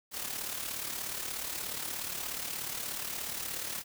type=noise with amplitude modulation; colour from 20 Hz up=white; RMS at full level=-35 dBFS; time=0.11-3.84 s; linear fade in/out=50 ms; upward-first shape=sine; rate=36.8 Hz; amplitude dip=55%; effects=none